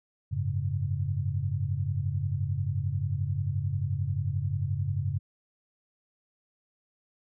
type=chord; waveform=sine; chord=F# suspended second; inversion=none; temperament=equal; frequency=92.5 / 103.83 / 138.59 Hz; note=F#2 / G#2 / C#3; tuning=0 / 0 / 0 cents; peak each=-31 dBFS; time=0.31-5.19 s; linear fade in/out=20 ms; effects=none